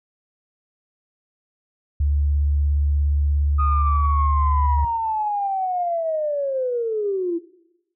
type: tone with vibrato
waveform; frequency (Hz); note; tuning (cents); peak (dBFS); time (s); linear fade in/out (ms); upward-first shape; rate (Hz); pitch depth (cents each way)
sine; 72.4; D2; -24; -16; 2-4.85; 5; sine; 17; 20
type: linear sweep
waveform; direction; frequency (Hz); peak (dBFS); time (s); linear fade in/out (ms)
sine; down; 1246 to 328.8; -20; 3.58-7.39; 20
effects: noise-tail reverb RT60 0.9 s tail -18 dB re dry + tanh soft clip ceiling -9 dBFS